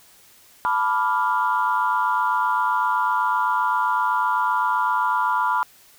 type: chord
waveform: sine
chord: B half-diminished seventh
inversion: third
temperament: equal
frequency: 880 / 987.8 / 1174.7 / 1396.9 Hz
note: A5 / B5 / D6 / F6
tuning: 0 / 0 / 0 / 0 cents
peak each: -26 / -20 / -26 / -25 dBFS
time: 0.65-5.63 s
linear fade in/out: 0 ms
effects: tanh soft clip ceiling -9 dBFS + white hiss -52 dBFS RMS until 5.98 s